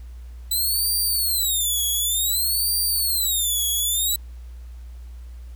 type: tone with vibrato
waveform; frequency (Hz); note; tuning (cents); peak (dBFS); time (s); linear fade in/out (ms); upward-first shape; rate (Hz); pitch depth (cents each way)
5% pulse; 3963; B7; +5; -13; 0.51-4.16; 5; sine; 0.55; 290
effects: added 60 Hz sine -35 dBFS peak until 5.55 s + pink hiss -58 dBFS RMS until 5.55 s